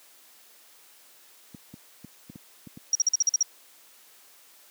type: clicks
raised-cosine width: 5 ms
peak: -19 dBFS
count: 7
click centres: 1.547 / 1.74 / 2.046 / 2.299 / 2.358 / 2.672 / 2.774 s
type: tone bursts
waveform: sine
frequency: 5670 Hz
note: F8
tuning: 25 cents sharp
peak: -18 dBFS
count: 8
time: 2.93-3.428 s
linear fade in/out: 2 ms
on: 22 ms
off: 46 ms
effects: white hiss -55 dBFS RMS until 4.7 s + high-pass 300 Hz 12 dB/octave